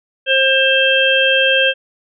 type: harmonic tone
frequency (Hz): 532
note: C5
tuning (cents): +29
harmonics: 1 / 3 / 5 / 6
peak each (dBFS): -16 / -16 / -16 / -16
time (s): 0.26-1.74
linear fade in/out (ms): 50
effects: none